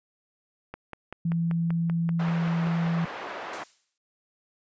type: click train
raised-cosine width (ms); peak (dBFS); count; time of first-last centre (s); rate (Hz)
0.5; -22; 13; 0.74-3.057; 5.18
type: tone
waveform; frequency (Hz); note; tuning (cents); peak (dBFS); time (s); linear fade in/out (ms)
sine; 167.6; E3; +29; -23; 1.25-3.05; 5
type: band-pass noise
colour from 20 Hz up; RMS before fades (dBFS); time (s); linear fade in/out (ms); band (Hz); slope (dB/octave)
pink; -37; 2.19-3.64; 10; 540 to 1800; 12
type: noise with exponential decay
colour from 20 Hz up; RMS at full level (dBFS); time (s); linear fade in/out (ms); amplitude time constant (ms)
blue; -38; 3.53-3.98; 2; 96
effects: resampled to 16000 Hz